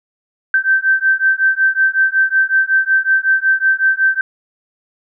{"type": "beating tone pair", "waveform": "sine", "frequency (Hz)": [1552, 1557.4], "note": ["G6", "G6"], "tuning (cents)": [-18, -12], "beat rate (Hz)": 5.4, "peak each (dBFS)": -14, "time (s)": [0.54, 4.21], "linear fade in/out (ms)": 2, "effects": []}